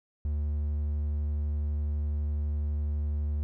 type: tone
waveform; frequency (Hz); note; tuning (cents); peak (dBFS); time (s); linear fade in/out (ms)
triangle; 74; D2; +14; -25; 0.25-3.43; 0
effects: none